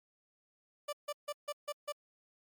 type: tone bursts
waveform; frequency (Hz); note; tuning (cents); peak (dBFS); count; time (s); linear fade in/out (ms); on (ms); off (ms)
30% pulse; 587.3; D5; 0; -33; 6; 0.88-1.924; 10; 49; 150
effects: MP3 96 kbps